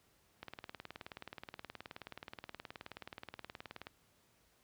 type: click train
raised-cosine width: 0.3 ms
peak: -29 dBFS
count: 66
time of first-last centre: 0.43-3.869 s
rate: 18.9 Hz
effects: pink hiss -71 dBFS RMS until 4.63 s + high-pass 60 Hz 12 dB/octave